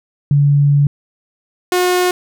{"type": "tone pair in turn", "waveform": ["sine", "sawtooth"], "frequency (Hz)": [143.3, 361.1], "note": ["D3", "F#4"], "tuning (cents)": [-42, -42], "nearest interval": "octave + major third", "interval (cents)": 1600, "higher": "second", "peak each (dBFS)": -8, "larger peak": "neither", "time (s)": [[0.31, 0.87], [1.72, 2.11]], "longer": "first", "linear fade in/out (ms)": 2, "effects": []}